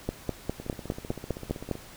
two click trains, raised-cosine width 2 ms, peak -24 / -14 dBFS, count 19 / 9, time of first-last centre 0.6-1.754 / 0.09-1.713 s, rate 15.6 / 4.93 Hz, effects pink hiss -48 dBFS RMS until 1.96 s

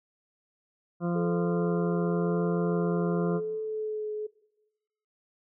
harmonic tone, 173.3 Hz, F3, 13 cents flat, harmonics 1 / 2 / 3 / 4 / 6 / 7 / 8, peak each -27 / -33 / -37 / -39 / -43 / -44 / -45 dBFS, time 1-3.41 s, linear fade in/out 50 ms
sine tone with vibrato, 430.4 Hz, A4, 38 cents flat, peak -30 dBFS, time 1.15-4.27 s, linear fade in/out 10 ms, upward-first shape triangle, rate 0.92 Hz, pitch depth 24 cents each way
effects noise-tail reverb RT60 1.0 s tail -20 dB re dry

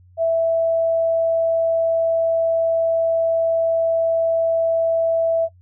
sine tone, 659.3 Hz, E5, in tune, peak -15 dBFS, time 0.17-5.49 s, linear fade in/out 50 ms, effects noise-tail reverb RT60 0.1 s tail -26 dB re dry + added 90 Hz sine -47 dBFS peak until 5.61 s

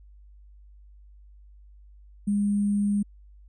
sine tone with sample-and-hold, 203.9 Hz, G#3, 32 cents flat, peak -21 dBFS, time 2.27-3.03 s, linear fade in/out 10 ms, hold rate 8820 Hz, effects added 50 Hz sine -48 dBFS peak until 3.48 s + resampled to 22050 Hz

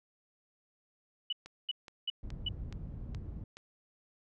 sine tone bursts, 2960 Hz, F#7, in tune, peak -31 dBFS, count 4, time 1.3-2.488 s, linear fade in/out 5 ms, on 27 ms, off 360 ms
click train, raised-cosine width 0.2 ms, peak -31 dBFS, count 6, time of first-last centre 1.46-3.57 s, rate 2.37 Hz
white low-pass noise, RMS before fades -42 dBFS, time 2.23-3.44 s, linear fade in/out 2 ms, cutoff 100 Hz, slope 12 dB/octave
effects none

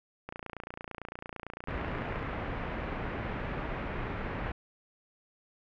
click train, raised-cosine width 0.5 ms, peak -24 dBFS, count 57, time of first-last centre 0.29-2.228 s, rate 28.9 Hz
pink low-pass noise, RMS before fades -36 dBFS, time 1.68-4.52 s, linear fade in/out 5 ms, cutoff 2300 Hz, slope 24 dB/octave
effects none

